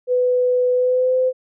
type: tone with pitch glide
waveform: sine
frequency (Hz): 498.4 to 512.7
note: B4 to C5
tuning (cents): +16 to -35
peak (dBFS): -14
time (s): 0.07-1.33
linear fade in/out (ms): 50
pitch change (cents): +49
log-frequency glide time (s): 0.73-1.16
effects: none